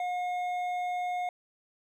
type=tone with hard clipping; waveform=sine; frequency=719 Hz; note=F#5; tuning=50 cents flat; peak=-31 dBFS; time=0-1.29 s; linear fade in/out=2 ms; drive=7 dB; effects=none